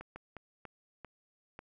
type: slowing click train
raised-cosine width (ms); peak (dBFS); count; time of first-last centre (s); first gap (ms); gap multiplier
0.5; -30; 6; 0.01-1.591; 150; 1.38
effects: none